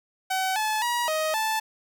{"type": "tone with pitch steps", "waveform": "sawtooth", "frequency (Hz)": [757, 863, 959, 627, 877], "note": ["F#5", "A5", "A#5", "D#5", "A5"], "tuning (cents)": [39, -34, 49, 13, -6], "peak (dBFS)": -20, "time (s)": [0.3, 1.6], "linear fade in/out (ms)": 10, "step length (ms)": 260, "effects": []}